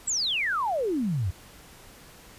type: exponential sweep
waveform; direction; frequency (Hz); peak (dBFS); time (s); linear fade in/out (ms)
sine; down; 8030 to 82.1; -24; 0.07-1.31; 10
effects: pink hiss -50 dBFS RMS until 2.38 s + resampled to 32000 Hz